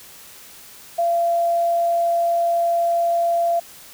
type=tone; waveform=sine; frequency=683 Hz; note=F5; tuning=39 cents flat; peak=-16 dBFS; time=0.98-3.6 s; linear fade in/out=10 ms; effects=white hiss -43 dBFS RMS until 3.93 s